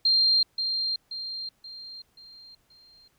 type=tone with echo; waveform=sine; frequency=4186 Hz; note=C8; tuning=in tune; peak=-18 dBFS; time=0.05-0.43 s; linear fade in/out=5 ms; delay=530 ms; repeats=5; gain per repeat=-7 dB; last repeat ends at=3.08 s; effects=pink hiss -68 dBFS RMS until 3.18 s